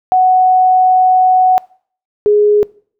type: tone pair in turn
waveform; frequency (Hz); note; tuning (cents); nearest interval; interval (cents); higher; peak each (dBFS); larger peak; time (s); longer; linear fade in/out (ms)
sine; 742 / 416.4; F#5 / G#4; +5 / +5; minor seventh; 1000; first; -6; neither; 0.12-1.58 / 2.26-2.63; first; 0
effects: noise-tail reverb RT60 0.5 s tail -23 dB re dry

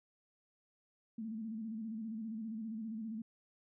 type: tone with vibrato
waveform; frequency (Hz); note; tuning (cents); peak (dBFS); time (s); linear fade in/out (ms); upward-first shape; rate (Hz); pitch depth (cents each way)
sine; 221.2; A3; +9; -39; 1.18-3.22; 5; square; 15; 57
effects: none

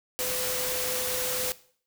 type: tone in noise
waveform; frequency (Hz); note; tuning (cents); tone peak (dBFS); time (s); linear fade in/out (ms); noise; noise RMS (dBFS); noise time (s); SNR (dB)
sine; 505; B4; +39; -34; 0.19-1.52; 0; white; -30; 0.19-1.52; -7
effects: noise-tail reverb RT60 0.5 s tail -18 dB re dry

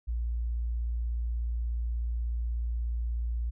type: tone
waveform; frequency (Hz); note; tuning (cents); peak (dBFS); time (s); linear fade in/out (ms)
sine; 58.27; A#1; 0; -28; 0.07-3.51; 20
effects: none

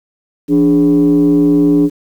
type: tone with frequency modulation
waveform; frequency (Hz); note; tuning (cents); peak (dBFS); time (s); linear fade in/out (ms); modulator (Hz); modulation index
sine; 292.1; D4; -9; -6; 0.48-1.9; 50; 123; 0.65
effects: tanh soft clip ceiling -2 dBFS + 7-bit

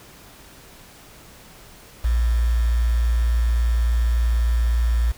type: tone with quantisation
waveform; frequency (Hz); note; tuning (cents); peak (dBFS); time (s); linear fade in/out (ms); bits
sine; 58.27; A#1; 0; -16; 2.04-5.12; 10; 6
effects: pink hiss -46 dBFS RMS until 5.17 s

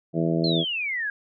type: harmonic tone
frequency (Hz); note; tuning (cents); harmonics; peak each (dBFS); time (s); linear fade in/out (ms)
82.41; E2; 0; 2 / 3 / 4 / 5 / 6 / 7 / 8; -24 / -30 / -26 / -31 / -33 / -34 / -31; 0.13-0.65; 50
type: exponential sweep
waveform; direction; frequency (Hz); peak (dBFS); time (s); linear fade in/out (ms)
sine; down; 4308 to 1604; -25; 0.44-1.1; 2
effects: none

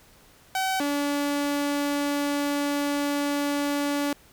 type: tone pair in turn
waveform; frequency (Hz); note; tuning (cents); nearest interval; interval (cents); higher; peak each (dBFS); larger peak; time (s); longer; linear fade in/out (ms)
sawtooth; 761 / 287.2; F#5 / D4; +48 / -39; octave + perfect fourth; 1687; first; -20; neither; 0.55-0.8 / 0.8-4.13; second; 2
effects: pink hiss -55 dBFS RMS until 4.32 s

